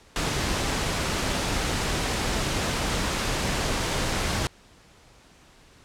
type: noise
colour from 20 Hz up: pink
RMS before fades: -26 dBFS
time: 0.16-4.47 s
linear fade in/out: 0 ms
effects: pink hiss -54 dBFS RMS until 5.84 s + low-pass 8000 Hz 12 dB/octave